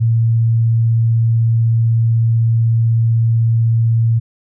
sine tone, 114.5 Hz, A#2, 31 cents flat, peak -10 dBFS, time 0-4.2 s, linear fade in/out 20 ms, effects none

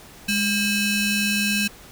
sawtooth ring-modulated tone, 1396.9 Hz, F6, in tune, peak -13 dBFS, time 0.28-1.68 s, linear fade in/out 10 ms, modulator 1190 Hz, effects pink hiss -45 dBFS RMS until 1.91 s

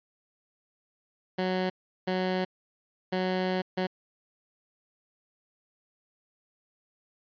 15% pulse tone bursts at uneven times, 185 Hz, F#3, in tune, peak -20 dBFS, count 4, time 1.38-1.7 / 2.07-2.45 / 3.12-3.62 / 3.77-3.87 s, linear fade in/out 10 ms, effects resampled to 11025 Hz

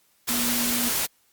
sine tone in noise, 240.6 Hz, B3, 45 cents flat, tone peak -28 dBFS, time 0.29-0.9 s, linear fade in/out 20 ms, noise white, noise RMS -25 dBFS, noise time 0.27-1.07 s, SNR -6 dB, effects white hiss -64 dBFS RMS until 1.32 s + Opus 48 kbps

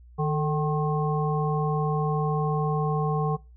harmonic tone with a mistuned harmonic, 153.5 Hz, D#3, 23 cents flat, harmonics 1 / 3 / 5 / 7, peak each -24 / -29 / -31 / -32 dBFS, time 0.18-3.37 s, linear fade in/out 20 ms, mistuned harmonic 3, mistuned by -70 cents, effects noise-tail reverb RT60 0.3 s tail -22 dB re dry + added 60 Hz sine -47 dBFS peak until 3.56 s

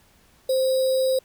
sine tone with sample-and-hold, 523 Hz, C5, 1 cent flat, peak -18 dBFS, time 0.49-1.19 s, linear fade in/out 5 ms, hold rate 4410 Hz, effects pink hiss -58 dBFS RMS until 1.24 s

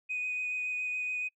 sine tone with vibrato, 2492 Hz, D#7, 2 cents sharp, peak -30 dBFS, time 0.09-1.29 s, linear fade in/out 20 ms, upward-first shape sine, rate 7.1 Hz, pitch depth 12 cents each way, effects noise-tail reverb RT60 0.1 s tail -25 dB re dry + tanh soft clip ceiling -27 dBFS

